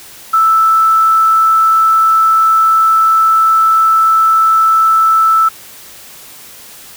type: tone with quantisation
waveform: sine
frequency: 1318.5 Hz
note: E6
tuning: in tune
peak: -6 dBFS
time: 0.33-5.49 s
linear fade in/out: 10 ms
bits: 5
effects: white hiss -35 dBFS RMS until 6.96 s